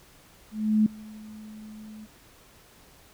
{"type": "tone with ADSR envelope", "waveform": "sine", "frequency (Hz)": 215.1, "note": "A3", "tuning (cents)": -39, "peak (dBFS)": -16, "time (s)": [0.51, 2.07], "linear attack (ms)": 350, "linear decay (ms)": 4, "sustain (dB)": -24, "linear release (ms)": 33, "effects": ["pink hiss -55 dBFS RMS until 3.13 s"]}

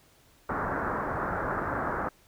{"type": "low-pass noise", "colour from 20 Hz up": "white", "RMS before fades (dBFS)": -31, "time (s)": [0.49, 2.09], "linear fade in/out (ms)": 5, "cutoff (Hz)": 1600, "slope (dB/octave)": 48, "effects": ["pink hiss -61 dBFS RMS until 2.27 s"]}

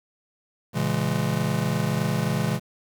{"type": "chord", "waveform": "square", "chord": "A# half-diminished seventh", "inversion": "none", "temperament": "just", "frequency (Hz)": [116.54, 139.85, 167.82, 209.8], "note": ["A#2", "C#3", "E3", "G#3"], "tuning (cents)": [0, 16, 31, 18], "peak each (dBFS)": [-30, -28, -28, -29], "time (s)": [0.73, 2.6], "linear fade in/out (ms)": 50, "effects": ["8-bit"]}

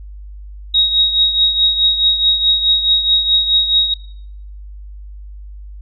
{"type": "tone with tremolo", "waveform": "sine", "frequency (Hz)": 3784, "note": "A#7", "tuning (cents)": 25, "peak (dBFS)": -8, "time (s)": [0.74, 3.94], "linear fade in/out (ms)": 5, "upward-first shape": "triangle", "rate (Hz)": 4.7, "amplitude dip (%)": 70, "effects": ["noise-tail reverb RT60 0.7 s tail -20 dB re dry", "added 50 Hz sine -30 dBFS peak until 5.81 s"]}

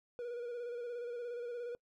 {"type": "tone with vibrato", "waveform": "triangle", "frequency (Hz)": 479.9, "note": "B4", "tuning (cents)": -50, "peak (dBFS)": -37, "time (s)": [0.19, 1.75], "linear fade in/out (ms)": 0, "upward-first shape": "square", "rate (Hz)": 17, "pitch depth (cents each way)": 31, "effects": ["noise-tail reverb RT60 0.1 s tail -25 dB re dry"]}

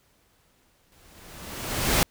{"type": "noise with exponential growth", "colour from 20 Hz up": "pink", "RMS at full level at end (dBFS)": -19, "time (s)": [0.92, 2.03], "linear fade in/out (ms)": 0, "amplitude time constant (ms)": 240, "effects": ["pink hiss -64 dBFS RMS until 2.1 s"]}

